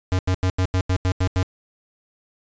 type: tone bursts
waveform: square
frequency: 92.5 Hz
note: F#2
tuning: in tune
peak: -18 dBFS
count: 9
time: 0.12-1.429 s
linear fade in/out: 0 ms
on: 69 ms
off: 86 ms
effects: resampled to 16000 Hz